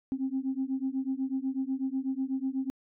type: beating tone pair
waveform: sine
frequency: 261.6 / 269.7 Hz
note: C4 / C#4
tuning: 0 / -47 cents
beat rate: 8.1 Hz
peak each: -31 dBFS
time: 0.12-2.7 s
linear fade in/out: 0 ms
effects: tanh soft clip ceiling -22 dBFS